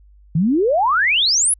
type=exponential sweep; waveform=sine; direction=up; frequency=148.3 to 11160 Hz; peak=-13 dBFS; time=0.35-1.54 s; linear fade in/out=5 ms; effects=added 50 Hz sine -45 dBFS peak until 1.59 s